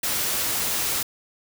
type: noise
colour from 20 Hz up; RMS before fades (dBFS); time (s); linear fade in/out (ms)
white; -25; 0.03-1.03; 5
effects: none